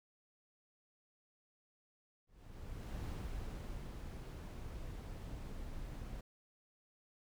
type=noise with ADSR envelope; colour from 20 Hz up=brown; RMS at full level=-42 dBFS; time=2.27-6.21 s; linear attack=770 ms; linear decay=860 ms; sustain=-4 dB; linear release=4 ms; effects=none